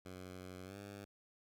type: tone with pitch glide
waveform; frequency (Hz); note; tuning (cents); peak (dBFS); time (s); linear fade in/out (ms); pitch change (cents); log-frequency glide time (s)
10% pulse; 92.1 to 100.44; F#2 to G2; -7 to +43; -40; 0.05-1.05; 10; +150; 0.64-0.76
effects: none